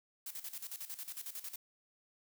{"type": "noise with tremolo", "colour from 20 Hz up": "blue", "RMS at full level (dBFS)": -43, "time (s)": [0.26, 1.56], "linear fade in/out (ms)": 5, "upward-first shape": "square", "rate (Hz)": 11, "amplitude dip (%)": 75, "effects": []}